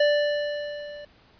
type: tone with level ramp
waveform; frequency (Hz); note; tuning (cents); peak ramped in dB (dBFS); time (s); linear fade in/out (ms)
square; 587.3; D5; 0; -17 to -39; 0-1.05; 5
effects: pink hiss -57 dBFS RMS until 1.39 s + resampled to 11025 Hz